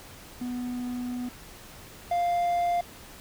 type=tone pair in turn; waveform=triangle; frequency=246.9 / 698.3 Hz; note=B3 / F5; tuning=0 / 0 cents; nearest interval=octave + tritone; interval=1800 cents; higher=second; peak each=-28 / -21 dBFS; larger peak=second; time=0.41-1.29 / 2.11-2.81 s; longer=first; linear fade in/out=5 ms; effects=pink hiss -47 dBFS RMS until 3.2 s